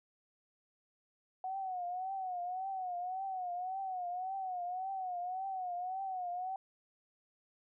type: tone with vibrato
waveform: sine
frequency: 740 Hz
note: F#5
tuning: in tune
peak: -36 dBFS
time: 1.44-6.56 s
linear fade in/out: 2 ms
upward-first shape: triangle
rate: 1.8 Hz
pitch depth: 100 cents each way
effects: none